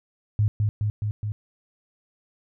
sine tone with echo, 105.4 Hz, G#2, 26 cents sharp, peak -17 dBFS, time 0.39-0.48 s, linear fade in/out 0 ms, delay 210 ms, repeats 4, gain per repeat -2 dB, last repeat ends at 1.32 s, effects none

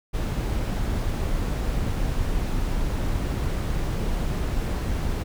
brown noise, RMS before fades -25 dBFS, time 0.13-5.24 s, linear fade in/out 20 ms, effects none

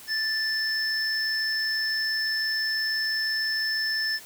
sine tone pair together, 1760 / 5274 Hz, A6 / E8, 0 / 0 cents, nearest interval octave + perfect fifth, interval 1900 cents, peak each -27 / -27 dBFS, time 0.07-4.2 s, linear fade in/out 50 ms, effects white hiss -46 dBFS RMS until 4.25 s + high-pass 60 Hz 12 dB/octave

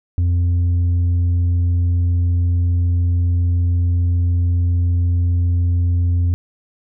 sine tone with tanh clipping, 87.31 Hz, F2, in tune, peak -14 dBFS, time 0.18-6.34 s, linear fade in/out 0 ms, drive 3 dB, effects none

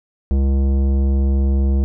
triangle tone with tanh clipping, 67.9 Hz, C#2, 35 cents flat, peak -15 dBFS, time 0.31-1.84 s, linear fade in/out 0 ms, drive 18 dB, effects none

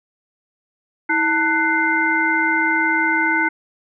harmonic tone with a mistuned harmonic, 298.2 Hz, D4, 27 cents sharp, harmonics 1 / 3 / 5 / 7, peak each -23 / -22 / -19 / -20 dBFS, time 1.09-3.49 s, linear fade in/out 10 ms, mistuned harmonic 1, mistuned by +140 cents, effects none

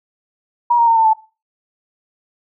sine tone with pitch steps, 955 / 934.8 / 915 / 895.7 / 876.8 Hz, A#5 / A#5 / A#5 / A5 / A5, +42 / +5 / -32 / +31 / -6 cents, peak -9 dBFS, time 0.7-1.135 s, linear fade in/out 10 ms, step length 87 ms, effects noise-tail reverb RT60 0.3 s tail -18 dB re dry

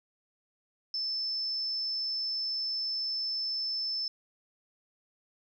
sine tone, 5274 Hz, E8, in tune, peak -30 dBFS, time 0.94-4.08 s, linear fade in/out 2 ms, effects 11-bit

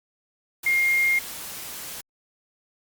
sine tone in noise, 2127 Hz, C7, 28 cents sharp, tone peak -18 dBFS, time 0.66-1.19 s, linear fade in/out 5 ms, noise white, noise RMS -36 dBFS, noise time 0.63-2.01 s, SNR +15 dB, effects Opus 48 kbps

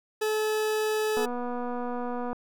40% pulse tone, 430.8 Hz, A4, 37 cents flat, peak -24 dBFS, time 0.21-1.26 s, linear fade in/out 10 ms
click train, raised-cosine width 1 ms, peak -21 dBFS, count 284, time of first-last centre 1.17-2.33 s, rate 244 Hz
effects none

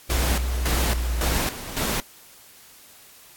sine tone with pitch glide, 61.74 to 59.19 Hz, B1 to A#1, 0 to +27 cents, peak -22 dBFS, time 0.09-1.38 s, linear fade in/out 10 ms, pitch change -73 cents, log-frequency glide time 0.53-1.08 s
pink noise with tremolo, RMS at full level -25 dBFS, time 0.1-2 s, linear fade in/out 0 ms, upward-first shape square, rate 1.8 Hz, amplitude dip 70%
effects white hiss -49 dBFS RMS until 3.36 s + AAC 64 kbps

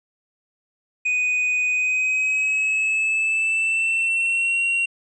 triangle tone with pitch glide, 2489 to 2746 Hz, D#7 to F7, 0 to -30 cents, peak -17 dBFS, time 1.05-4.86 s, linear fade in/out 10 ms, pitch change +170 cents, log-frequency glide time 1.69-4.63 s, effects resampled to 24000 Hz

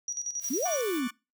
sine tone with tremolo, 5780 Hz, F#8, 41 cents flat, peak -29 dBFS, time 0.08-0.81 s, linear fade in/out 2 ms, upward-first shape square, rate 11 Hz, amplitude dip 70%
blue noise, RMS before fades -42 dBFS, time 0.4-1.02 s, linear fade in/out 50 ms
sine exponential two-way sweep, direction up then down, 230 to 755 to 230 Hz, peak -27 dBFS, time 0.5-1.08 s, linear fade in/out 10 ms, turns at 0.66 s
25% pulse chord, D major seventh, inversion third, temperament equal with one note detuned, 1108.7 / 1174.7 / 1480 / 1768.2 Hz, C#6 / D6 / F#6 / A6, 0 / 0 / 0 / +8 cents, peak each -40 / -37 / -39 / -41 dBFS, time 0.65-1.11 s, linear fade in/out 10 ms
effects noise-tail reverb RT60 0.3 s tail -25 dB re dry

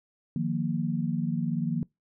sine chord, Eb suspended second, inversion none, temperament equal with one note detuned, 155.56 / 176.03 / 233.1 Hz, Eb3 / F3 / Bb3, 0 / +14 / 0 cents, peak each -30 dBFS, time 0.36-1.83 s, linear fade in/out 2 ms, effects noise-tail reverb RT60 0.2 s tail -25 dB re dry

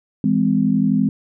sine chord, E augmented, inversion none, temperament just, 164.81 / 206 / 257.5 Hz, E3 / G#3 / B#3, 0 / -14 / -28 cents, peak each -21 / -17 / -18 dBFS, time 0.24-1.09 s, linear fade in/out 2 ms, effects none

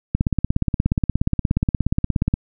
click train, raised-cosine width 5 ms, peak -5 dBFS, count 38, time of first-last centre 0.15-2.339 s, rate 16.9 Hz, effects none

